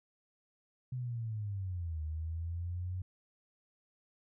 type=linear two-way sweep; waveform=sine; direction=down then up; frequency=128.5 to 76.9 to 92.6 Hz; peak=-35 dBFS; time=0.92-3.02 s; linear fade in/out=5 ms; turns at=2.02 s; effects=none